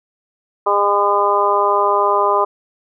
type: harmonic tone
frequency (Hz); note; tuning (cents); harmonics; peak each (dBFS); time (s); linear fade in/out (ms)
202.9; G#3; -40; 2 / 3 / 4 / 5 / 6; -19 / -20 / -21 / -16 / -19; 0.66-2.45; 10
effects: none